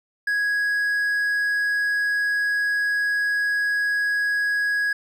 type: tone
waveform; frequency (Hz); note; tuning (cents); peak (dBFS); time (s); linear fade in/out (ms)
triangle; 1661.2; G#6; 0; -18; 0.27-4.93; 5
effects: none